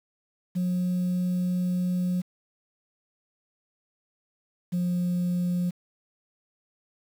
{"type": "tone pair in turn", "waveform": "sine", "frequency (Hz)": [180.3, 177.41], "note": ["F#3", "F3"], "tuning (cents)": [-45, 28], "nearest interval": "unison", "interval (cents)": 27, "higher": "first", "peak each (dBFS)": -21, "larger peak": "neither", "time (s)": [[0.55, 2.22], [4.72, 5.71]], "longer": "first", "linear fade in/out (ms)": 20, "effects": ["tanh soft clip ceiling -22 dBFS", "8-bit"]}